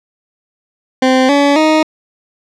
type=tone with pitch steps; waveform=20% pulse; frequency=259.3 / 284.4 / 311.9 Hz; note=C4 / C#4 / D#4; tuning=-15 / +45 / +4 cents; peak=-3 dBFS; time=1.02-1.83 s; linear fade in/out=5 ms; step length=270 ms; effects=low-pass 5000 Hz 12 dB/octave